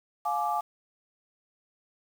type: chord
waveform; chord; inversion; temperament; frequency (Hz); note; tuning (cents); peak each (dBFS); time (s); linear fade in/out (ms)
sine; D diminished; first; just; 704.8 / 845.8 / 1174.7; F5 / Ab5 / D6; +16 / +31 / 0; -31 / -29 / -31; 0.25-0.61; 10
effects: 8-bit